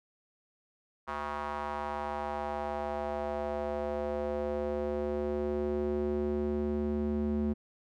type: tone with band-pass filter sweep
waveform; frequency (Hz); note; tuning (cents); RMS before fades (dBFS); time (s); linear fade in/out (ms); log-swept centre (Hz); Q
square; 73.42; D2; 0; -33; 1.07-7.54; 20; 1100 to 260; 2.6
effects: none